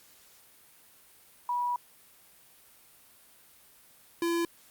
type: tone pair in turn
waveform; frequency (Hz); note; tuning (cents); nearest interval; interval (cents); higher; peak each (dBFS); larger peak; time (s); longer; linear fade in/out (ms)
sine / square; 973 / 338.9; B5 / E4; -26 / +48; octave + tritone; 1826; first; -27; neither; 1.49-1.76 / 4.22-4.45; first; 2
effects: white hiss -58 dBFS RMS until 4.7 s + Opus 48 kbps